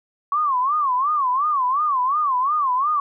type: tone with vibrato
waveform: sine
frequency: 1105 Hz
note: C#6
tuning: 6 cents flat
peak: -17 dBFS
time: 0.32-3 s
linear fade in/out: 2 ms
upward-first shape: sine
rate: 2.8 Hz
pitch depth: 190 cents each way
effects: none